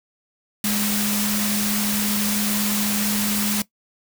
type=tone in noise; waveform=sine; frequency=207.7 Hz; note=G#3; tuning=in tune; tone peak=-23 dBFS; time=0.64-3.62 s; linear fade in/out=2 ms; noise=white; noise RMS=-24 dBFS; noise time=0.64-3.62 s; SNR=-2 dB; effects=noise-tail reverb RT60 0.1 s tail -18 dB re dry